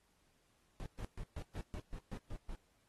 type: noise bursts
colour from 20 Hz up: brown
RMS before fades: -43 dBFS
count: 10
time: 0.8-2.55 s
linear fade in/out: 0 ms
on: 58 ms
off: 130 ms
effects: pink hiss -75 dBFS RMS until 2.88 s + AAC 32 kbps